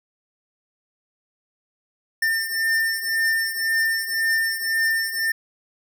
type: beating tone pair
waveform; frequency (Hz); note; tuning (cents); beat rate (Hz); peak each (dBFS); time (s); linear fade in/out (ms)
square; 1800 / 1801.9; A6 / A6; +39 / +41; 1.9; -27 / -22; 2.22-5.32; 5
effects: 10-bit